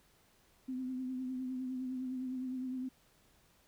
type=tone with vibrato; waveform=sine; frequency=256.7 Hz; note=C4; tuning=33 cents flat; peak=-36 dBFS; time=0.68-2.89 s; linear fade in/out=10 ms; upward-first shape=triangle; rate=9.8 Hz; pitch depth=41 cents each way; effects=pink hiss -68 dBFS RMS until 3.67 s